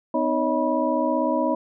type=tone cluster; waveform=sine; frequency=253.3 / 310.7 / 558 / 634 / 974 Hz; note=B3 / D#4 / C#5 / D#5 / B5; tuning=+44 / -2 / +11 / +32 / -24 cents; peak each=-26 dBFS; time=0.14-1.55 s; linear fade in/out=5 ms; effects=none